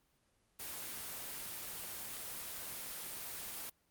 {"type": "noise", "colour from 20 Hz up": "white", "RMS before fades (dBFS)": -44, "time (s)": [0.59, 3.7], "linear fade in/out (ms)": 10, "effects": ["pink hiss -75 dBFS RMS until 3.9 s", "Opus 24 kbps"]}